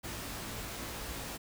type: noise with comb filter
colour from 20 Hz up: pink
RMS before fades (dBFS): -41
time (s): 0.03-1.38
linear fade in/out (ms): 20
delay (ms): 18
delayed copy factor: +0.6
effects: none

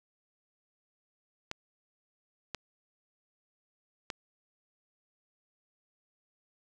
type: clicks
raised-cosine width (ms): 0.2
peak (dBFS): -18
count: 3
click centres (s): 1.514 / 2.547 / 4.102
effects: none

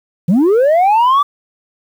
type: linear sweep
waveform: sine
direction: up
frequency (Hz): 155.56 to 1174.7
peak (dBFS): -5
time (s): 0.28-1.23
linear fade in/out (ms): 10
effects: tanh soft clip ceiling -7 dBFS + 7-bit

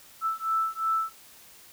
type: beating tone pair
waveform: sine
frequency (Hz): 1318.5 / 1321.3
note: E6 / E6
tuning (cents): 0 / +4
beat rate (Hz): 2.8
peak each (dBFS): -28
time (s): 0.21-1.13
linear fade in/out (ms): 50
effects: white hiss -52 dBFS RMS until 1.72 s

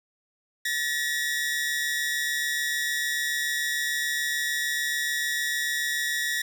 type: tone pair together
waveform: sawtooth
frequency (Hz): 1760 / 1906.8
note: A6 / A#6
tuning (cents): 0 / +39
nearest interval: minor second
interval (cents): 139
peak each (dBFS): -26 / -24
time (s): 0.65-6.42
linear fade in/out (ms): 5
effects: none

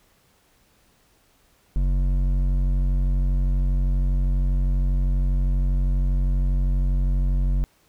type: tone with hard clipping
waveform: sine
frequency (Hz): 46.25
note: F#1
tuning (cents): 0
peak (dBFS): -20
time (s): 1.76-7.64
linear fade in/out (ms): 0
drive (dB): 9
effects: pink hiss -61 dBFS RMS until 7.88 s

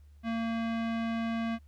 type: tone with low-pass filter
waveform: square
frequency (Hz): 228.3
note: A#3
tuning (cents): -36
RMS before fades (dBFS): -32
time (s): 0.23-1.59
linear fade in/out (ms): 50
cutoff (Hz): 2700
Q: 1.1
effects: added 73 Hz sine -52 dBFS peak until 1.67 s + pink hiss -74 dBFS RMS until 1.67 s

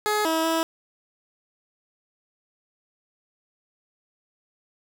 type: tone with pitch steps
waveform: 15% pulse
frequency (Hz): 422.1 / 322.7 / 326.1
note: G#4 / E4 / E4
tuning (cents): +28 / -37 / -19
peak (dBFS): -15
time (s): 0.06-0.63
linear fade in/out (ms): 0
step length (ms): 190
effects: none

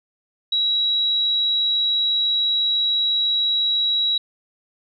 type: tone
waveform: sine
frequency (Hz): 3878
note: B7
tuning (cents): -32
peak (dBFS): -17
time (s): 0.52-4.18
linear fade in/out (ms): 5
effects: none

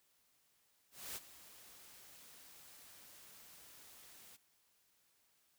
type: noise with ADSR envelope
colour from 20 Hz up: white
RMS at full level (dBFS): -44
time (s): 0.91-4.37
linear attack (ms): 250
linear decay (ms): 33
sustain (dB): -15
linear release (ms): 14
effects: white hiss -75 dBFS RMS until 5.58 s

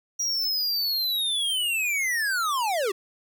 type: linear sweep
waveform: square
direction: down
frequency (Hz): 5770 to 360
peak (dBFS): -24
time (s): 0.19-2.92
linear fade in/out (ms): 10
effects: 10-bit

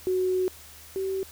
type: tone pair in turn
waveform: sine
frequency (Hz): 370 / 383.2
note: F#4 / G4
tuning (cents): 0 / -39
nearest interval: minor second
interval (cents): 61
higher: second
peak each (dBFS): -22 / -26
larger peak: first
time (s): 0.07-0.48 / 0.96-1.23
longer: first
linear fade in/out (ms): 0
effects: added 77 Hz sine -53 dBFS peak until 1.31 s + white hiss -48 dBFS RMS until 1.31 s

